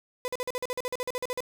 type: tone bursts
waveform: 35% pulse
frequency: 501 Hz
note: B4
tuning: 25 cents sharp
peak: -27 dBFS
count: 16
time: 0.25-1.405 s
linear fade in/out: 0 ms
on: 30 ms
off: 45 ms
effects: none